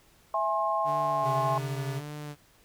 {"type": "chord", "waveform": "sine", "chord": "E augmented", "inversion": "none", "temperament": "equal with one note detuned", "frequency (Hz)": [659.3, 830.6, 1066.6], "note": ["E5", "G#5", "B#5"], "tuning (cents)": [0, 0, 33], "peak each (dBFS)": [-30, -30, -28], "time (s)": [0.34, 1.58], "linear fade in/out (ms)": 2}
{"type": "tone with vibrato", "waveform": "sawtooth", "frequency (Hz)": 146.83, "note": "D3", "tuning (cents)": 0, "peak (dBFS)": -33, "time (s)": [0.84, 2.36], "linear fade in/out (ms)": 50, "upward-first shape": "sine", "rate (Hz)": 1.7, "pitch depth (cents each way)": 29}
{"type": "tone", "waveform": "square", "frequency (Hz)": 133.4, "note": "C3", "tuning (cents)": 34, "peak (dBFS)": -32, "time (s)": [1.22, 2.02], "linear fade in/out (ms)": 50}
{"effects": ["pink hiss -61 dBFS RMS until 2.64 s"]}